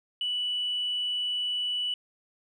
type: tone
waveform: sine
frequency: 2960 Hz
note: F#7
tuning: in tune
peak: -26 dBFS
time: 0.21-1.94 s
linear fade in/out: 2 ms
effects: tanh soft clip ceiling -22 dBFS